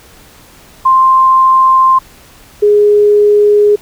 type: tone pair in turn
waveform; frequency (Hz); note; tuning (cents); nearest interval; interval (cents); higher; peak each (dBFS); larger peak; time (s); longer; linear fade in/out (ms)
sine; 1049 / 415; C6 / G#4; +4 / -1; octave + major third; 1605; first; -4; neither; 0.85-1.99 / 2.62-3.76; neither; 10
effects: pink hiss -40 dBFS RMS until 3.81 s